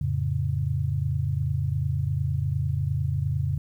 sine chord, F augmented, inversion none, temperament equal, 87.31 / 110 / 138.59 Hz, F2 / A2 / C#3, 0 / 0 / 0 cents, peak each -28 / -29 / -26 dBFS, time 0.01-3.58 s, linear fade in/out 5 ms, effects 10-bit

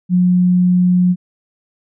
sine tone, 180 Hz, F#3, 47 cents flat, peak -9 dBFS, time 0.09-1.16 s, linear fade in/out 50 ms, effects none

